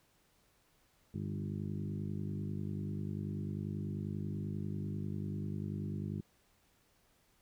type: harmonic tone with a mistuned harmonic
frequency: 50.2 Hz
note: G1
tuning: 42 cents sharp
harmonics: 2 / 3 / 4 / 5 / 6 / 7 / 8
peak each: -41 / -41 / -41 / -53 / -49 / -50 / -56 dBFS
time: 1.14-6.21 s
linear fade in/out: 5 ms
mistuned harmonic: 2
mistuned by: -35 cents
effects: pink hiss -71 dBFS RMS until 7.41 s